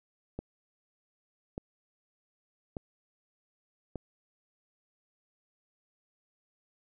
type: click train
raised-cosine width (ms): 2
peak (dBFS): -23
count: 4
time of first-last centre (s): 0.39-3.957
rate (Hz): 0.841
effects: none

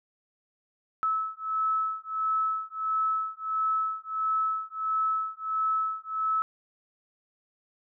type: beating tone pair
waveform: sine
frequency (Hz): 1300 / 1301.5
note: E6 / E6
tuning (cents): -24 / -22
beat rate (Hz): 1.5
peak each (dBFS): -29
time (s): 1.03-6.42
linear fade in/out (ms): 0
effects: none

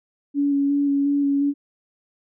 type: tone with vibrato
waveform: sine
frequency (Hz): 282.4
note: C#4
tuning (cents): +32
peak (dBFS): -17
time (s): 0.34-1.54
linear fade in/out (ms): 50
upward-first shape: square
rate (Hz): 2.8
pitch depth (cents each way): 13
effects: none

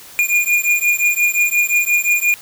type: beating tone pair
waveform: square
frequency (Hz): 2424 / 2429.7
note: D#7 / D#7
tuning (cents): -46 / -42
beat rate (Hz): 5.7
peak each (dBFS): -17 / -17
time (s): 0.19-2.34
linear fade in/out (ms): 0
effects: white hiss -39 dBFS RMS until 2.41 s

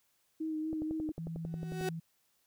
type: tone with vibrato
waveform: sine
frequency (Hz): 313.7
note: D#4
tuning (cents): +14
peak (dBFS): -33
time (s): 0.4-1.12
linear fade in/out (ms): 10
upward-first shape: sine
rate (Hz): 4.1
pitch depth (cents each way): 24
type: click train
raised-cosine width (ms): 2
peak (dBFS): -29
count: 13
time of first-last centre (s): 0.73-1.811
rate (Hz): 11.1
type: tone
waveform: sine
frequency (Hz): 164.1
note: E3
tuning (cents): -8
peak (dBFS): -37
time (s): 1.18-2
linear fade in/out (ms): 10
type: tone with exponential growth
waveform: 35% pulse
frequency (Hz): 373.7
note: F#4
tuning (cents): +17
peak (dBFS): -29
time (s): 1.44-1.89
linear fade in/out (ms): 2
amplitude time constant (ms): 96
effects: white hiss -74 dBFS RMS until 2.46 s

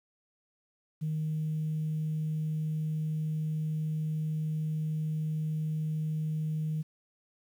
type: tone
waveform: sine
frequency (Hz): 155.56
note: D#3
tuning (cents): 0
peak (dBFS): -28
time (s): 1.01-6.83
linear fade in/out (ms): 20
effects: tanh soft clip ceiling -25 dBFS + 10-bit

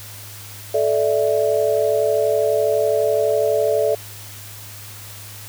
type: chord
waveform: sine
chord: A suspended fourth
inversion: none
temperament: equal with one note detuned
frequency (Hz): 435.2 / 587.3 / 659.3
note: A4 / D5 / E5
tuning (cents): -19 / 0 / 0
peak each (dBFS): -19 / -19 / -21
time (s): 0.74-3.95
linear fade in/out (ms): 5
effects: added 103 Hz sine -39 dBFS peak until 5.48 s + white hiss -38 dBFS RMS until 5.48 s

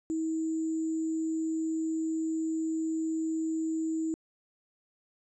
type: tone with sample-and-hold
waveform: sine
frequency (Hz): 320.3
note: E4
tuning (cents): -50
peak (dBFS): -28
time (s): 0.1-4.14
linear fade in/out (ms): 0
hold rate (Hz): 7350
effects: resampled to 22050 Hz

